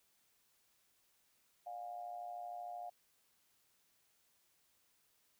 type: tone with amplitude modulation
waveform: sine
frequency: 710 Hz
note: F5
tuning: 28 cents sharp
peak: -40 dBFS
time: 1.66-2.9 s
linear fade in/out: 10 ms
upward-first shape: sine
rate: 113 Hz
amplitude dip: 70%
effects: white hiss -75 dBFS RMS until 5.39 s